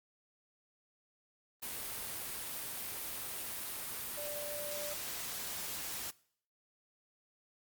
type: tone in noise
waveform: sine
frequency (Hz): 587.3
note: D5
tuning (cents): 0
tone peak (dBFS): -41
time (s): 4.17-4.94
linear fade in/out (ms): 10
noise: white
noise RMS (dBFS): -41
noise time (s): 1.62-6.11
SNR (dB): -3
effects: noise-tail reverb RT60 0.6 s tail -22 dB re dry + Opus 32 kbps